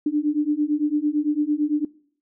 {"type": "beating tone pair", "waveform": "sine", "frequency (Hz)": [293.2, 302.1], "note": ["D4", "D4"], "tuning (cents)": [-3, 49], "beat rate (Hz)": 8.9, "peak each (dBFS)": -22, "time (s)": [0.06, 1.85], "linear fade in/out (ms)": 5, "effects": ["noise-tail reverb RT60 0.6 s tail -23 dB re dry"]}